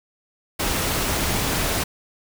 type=noise; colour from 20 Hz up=pink; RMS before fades=-23 dBFS; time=0.59-1.84 s; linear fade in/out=10 ms; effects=none